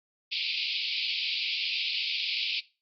pink band-pass noise, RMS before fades -31 dBFS, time 0.31-2.61 s, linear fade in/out 20 ms, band 2300 to 4900 Hz, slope 96 dB/octave, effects noise-tail reverb RT60 0.3 s tail -19 dB re dry + Opus 48 kbps

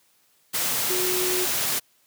sine tone in noise, 365.4 Hz, F#4, 22 cents flat, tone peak -26 dBFS, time 0.89-1.46 s, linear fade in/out 20 ms, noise white, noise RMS -25 dBFS, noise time 0.53-1.8 s, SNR -4 dB, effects white hiss -63 dBFS RMS until 2.06 s + high-pass 100 Hz 12 dB/octave

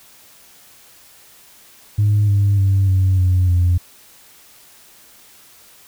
sine tone with pitch steps, 103.83 / 100.53 / 97.33 / 94.23 / 91.23 / 88.32 Hz, G#2 / G2 / G2 / F#2 / F#2 / F2, 0 / +44 / -12 / +32 / -24 / +20 cents, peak -10 dBFS, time 1.98-3.78 s, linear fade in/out 10 ms, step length 300 ms, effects tanh soft clip ceiling -9 dBFS + white hiss -47 dBFS RMS until 5.87 s

